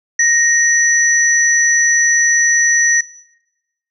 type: tone pair together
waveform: sine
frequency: 1864.7 / 5925 Hz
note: A#6 / F#8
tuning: 0 / +1 cents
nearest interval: octave + minor sixth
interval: 2001 cents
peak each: -12 dBFS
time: 0.19-3.01 s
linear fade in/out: 5 ms
effects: noise-tail reverb RT60 1.0 s tail -22 dB re dry